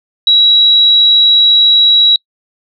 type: tone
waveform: sine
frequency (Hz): 3882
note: B7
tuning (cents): -31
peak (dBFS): -4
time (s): 0.27-2.16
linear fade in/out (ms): 2
effects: noise-tail reverb RT60 0.1 s tail -26 dB re dry